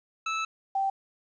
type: tone pair in turn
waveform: 25% pulse / sine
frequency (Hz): 1311 / 779.5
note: E6 / G5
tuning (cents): -10 / -10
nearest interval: major sixth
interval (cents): 900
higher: first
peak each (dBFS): -24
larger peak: neither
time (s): 0.26-0.45 / 0.75-0.9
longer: first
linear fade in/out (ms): 5
effects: resampled to 16000 Hz + 10-bit